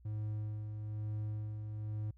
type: tone with tremolo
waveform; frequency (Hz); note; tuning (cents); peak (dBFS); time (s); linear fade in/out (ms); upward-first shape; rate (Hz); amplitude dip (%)
triangle; 106.6; G#2; +46; -33; 0.05-2.11; 5; sine; 1.1; 40
effects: added 60 Hz sine -58 dBFS peak until 2.17 s